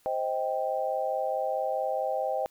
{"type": "chord", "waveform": "sine", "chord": "C minor", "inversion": "none", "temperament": "just", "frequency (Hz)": [523.3, 627.9, 784.9], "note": ["C5", "Eb5", "G5"], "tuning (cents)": [0, 16, 2], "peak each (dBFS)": -31, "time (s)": [0.06, 2.46], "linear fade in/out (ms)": 0, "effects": ["white hiss -64 dBFS RMS until 2.5 s"]}